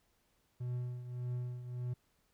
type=tone with tremolo; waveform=triangle; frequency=123.47 Hz; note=B2; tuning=in tune; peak=-32 dBFS; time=0.6-1.94 s; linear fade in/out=10 ms; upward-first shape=triangle; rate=1.7 Hz; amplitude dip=70%; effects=pink hiss -75 dBFS RMS until 2.33 s